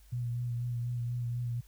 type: tone with vibrato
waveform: sine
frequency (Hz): 120.5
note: B2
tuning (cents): -42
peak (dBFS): -31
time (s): 0.12-1.61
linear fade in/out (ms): 10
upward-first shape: sine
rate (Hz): 4.1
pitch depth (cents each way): 25
effects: added 50 Hz sine -55 dBFS peak until 1.67 s + white hiss -65 dBFS RMS until 1.67 s